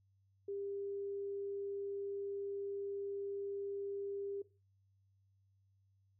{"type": "tone", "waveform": "sine", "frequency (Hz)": 399.2, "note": "G4", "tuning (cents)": 32, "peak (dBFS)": -39, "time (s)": [0.48, 4.42], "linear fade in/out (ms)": 5, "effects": ["noise-tail reverb RT60 0.3 s tail -17 dB re dry", "added 97 Hz sine -70 dBFS peak until 6.19 s"]}